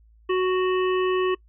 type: harmonic tone with a mistuned harmonic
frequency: 370 Hz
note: F#4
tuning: in tune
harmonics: 1 / 3 / 5 / 7 / 8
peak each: -20 / -28 / -35 / -36 / -37 dBFS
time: 0.29-1.35 s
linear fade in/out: 10 ms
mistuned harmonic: 7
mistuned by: +19 cents
effects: noise-tail reverb RT60 0.1 s tail -24 dB re dry + added 55 Hz sine -52 dBFS peak until 1.48 s